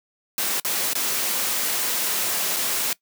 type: noise with dropouts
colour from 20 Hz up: white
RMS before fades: -24 dBFS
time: 0.38-2.93 s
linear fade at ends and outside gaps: 1 ms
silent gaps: 0.599-0.648 / 0.933-0.953 / 2.563-2.566 s
effects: noise-tail reverb RT60 0.1 s tail -21 dB re dry + high-pass 200 Hz 12 dB/octave